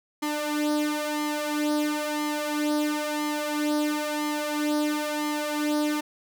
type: tone with flanger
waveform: sawtooth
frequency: 299 Hz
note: D4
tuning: 31 cents sharp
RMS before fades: -27 dBFS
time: 0.22-6.01 s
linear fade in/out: 10 ms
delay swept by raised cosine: 0.95 to 3.15 ms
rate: 0.99 Hz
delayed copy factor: +0.7
effects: none